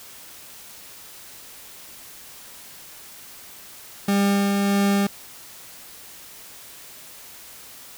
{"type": "tone with tremolo", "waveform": "40% pulse", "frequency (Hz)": 199.9, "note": "G3", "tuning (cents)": 34, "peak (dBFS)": -16, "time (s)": [4.08, 5.07], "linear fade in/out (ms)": 5, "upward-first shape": "sine", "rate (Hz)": 1.6, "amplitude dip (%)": 25, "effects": ["white hiss -43 dBFS RMS until 7.97 s"]}